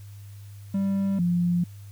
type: tone pair in turn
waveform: triangle / sine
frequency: 196 / 174.67 Hz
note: G3 / F3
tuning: 0 / +1 cents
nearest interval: major second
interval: 199 cents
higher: first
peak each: -20 dBFS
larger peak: neither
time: 0.74-1.19 / 1.19-1.64 s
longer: neither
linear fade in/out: 5 ms
effects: added 101 Hz sine -40 dBFS peak until 1.91 s + white hiss -57 dBFS RMS until 1.91 s